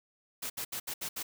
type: noise bursts at uneven times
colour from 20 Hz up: white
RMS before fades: -37 dBFS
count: 6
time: 0.42-0.5 / 0.57-0.65 / 0.72-0.8 / 0.87-0.94 / 1.01-1.09 / 1.16-1.23 s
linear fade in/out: 10 ms
effects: none